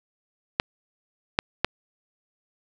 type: clicks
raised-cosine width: 0.3 ms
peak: -3 dBFS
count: 3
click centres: 0.599 / 1.389 / 1.646 s
effects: none